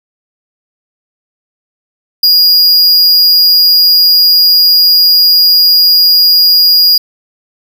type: tone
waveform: square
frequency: 4863 Hz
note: D#8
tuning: 40 cents flat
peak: -4 dBFS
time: 2.23-6.98 s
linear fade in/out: 5 ms
effects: none